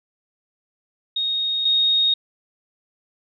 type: tone pair in turn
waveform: sine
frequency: 3729 / 3729 Hz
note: A#7 / A#7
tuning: 0 / 0 cents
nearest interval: unison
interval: 0 cents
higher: neither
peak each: -20 / -15 dBFS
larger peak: second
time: 1.16-1.65 / 1.65-2.14 s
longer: neither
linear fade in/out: 5 ms
effects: none